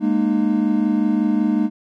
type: chord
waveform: triangle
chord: Ab suspended second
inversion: none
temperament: equal with one note detuned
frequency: 207.7 / 233.1 / 304.4 Hz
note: Ab3 / Bb3 / Eb4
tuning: 0 / 0 / -38 cents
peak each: -18 dBFS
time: 0-1.7 s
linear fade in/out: 50 ms
effects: none